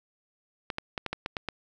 clicks, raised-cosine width 0.3 ms, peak -15 dBFS, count 8, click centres 0.702 / 0.784 / 0.978 / 1.063 / 1.13 / 1.261 / 1.368 / 1.487 s, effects none

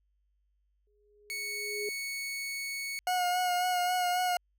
sine tone with exponential growth, 415.3 Hz, G#4, in tune, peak -32 dBFS, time 0.87-1.89 s, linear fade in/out 2 ms, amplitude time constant 220 ms
sawtooth tone, 2217 Hz, C#7, in tune, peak -31 dBFS, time 1.3-2.99 s, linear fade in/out 0 ms
40% pulse tone with vibrato, 722 Hz, F#5, 43 cents flat, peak -26 dBFS, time 3.07-4.37 s, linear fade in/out 2 ms, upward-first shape sine, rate 3.7 Hz, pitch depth 23 cents each way
effects added 50 Hz sine -70 dBFS peak until 4.58 s

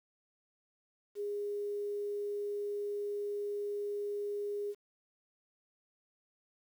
sine tone with quantisation, 410 Hz, G#4, 22 cents flat, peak -34 dBFS, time 1.15-4.75 s, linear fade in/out 50 ms, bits 10, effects none

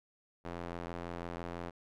square tone with band-pass filter, 43 Hz, F1, 26 cents flat, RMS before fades -42 dBFS, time 0.44-1.71 s, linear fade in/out 20 ms, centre 720 Hz, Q 0.55, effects none

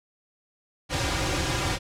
pink noise with comb filter, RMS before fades -26 dBFS, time 0.89-1.79 s, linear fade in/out 50 ms, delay 4.6 ms, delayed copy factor -0.8, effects low-pass 7000 Hz 12 dB/octave

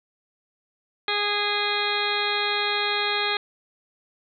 harmonic tone, 412.5 Hz, G#4, 12 cents flat, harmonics 1 / 2 / 3 / 4 / 5 / 6 / 8 / 9 / 10, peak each -31 / -31 / -31 / -31 / -31 / -31 / -31 / -31 / -31 dBFS, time 1.08-3.37 s, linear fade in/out 2 ms, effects none

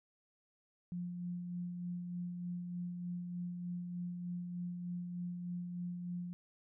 sine tone with tremolo, 176.4 Hz, F3, 18 cents sharp, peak -37 dBFS, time 0.92-6.33 s, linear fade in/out 0 ms, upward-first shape sine, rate 3.3 Hz, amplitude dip 35%, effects none

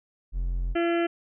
triangle tone, 43.77 Hz, F1, 5 cents sharp, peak -23 dBFS, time 0.32-0.76 s, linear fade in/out 50 ms
harmonic tone, 340 Hz, F4, 46 cents flat, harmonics 1 / 2 / 4 / 5 / 6 / 7 / 8 / 9, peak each -23 / -29 / -35 / -37 / -39 / -40 / -41 / -42 dBFS, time 0.75-1.07 s, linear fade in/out 10 ms
effects none

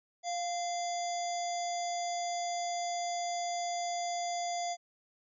harmonic tone with a mistuned harmonic, 688 Hz, F5, 26 cents flat, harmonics 1 / 3 / 5 / 7 / 9 / 10, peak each -33 / -46 / -47 / -46 / -46 / -44 dBFS, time 0.23-4.77 s, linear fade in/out 50 ms, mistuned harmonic 1, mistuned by +29 cents, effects none

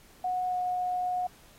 sine tone with pitch glide, 732 to 726.1 Hz, F#5 to F#5, -19 to -33 cents, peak -27 dBFS, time 0.24-1.27 s, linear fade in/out 5 ms, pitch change -14 cents, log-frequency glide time 0.47-0.56 s, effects pink hiss -57 dBFS RMS until 1.58 s + AAC 48 kbps

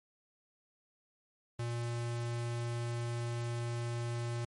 square tone, 118.5 Hz, A#2, 29 cents sharp, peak -35 dBFS, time 1.59-4.45 s, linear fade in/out 5 ms, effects MP3 48 kbps

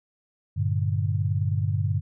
sine chord, G minor, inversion none, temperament equal, 98 / 116.54 / 146.83 Hz, G2 / Bb2 / D3, 0 / 0 / 0 cents, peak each -24 / -28 / -28 dBFS, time 0.56-2.01 s, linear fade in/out 20 ms, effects none

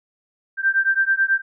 sine beating tone pair, 1568 / 1577.2 Hz, G6 / G6, 0 / +10 cents, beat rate 9.2 Hz, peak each -19 dBFS, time 0.57-1.42 s, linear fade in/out 50 ms, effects none

